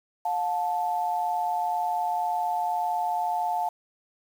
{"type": "tone pair together", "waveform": "sine", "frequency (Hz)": [714, 875.9], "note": ["F5", "A5"], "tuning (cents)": [38, -8], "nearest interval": "major third", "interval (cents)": 354, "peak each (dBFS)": -27, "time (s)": [0.25, 3.69], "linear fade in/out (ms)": 5, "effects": ["8-bit"]}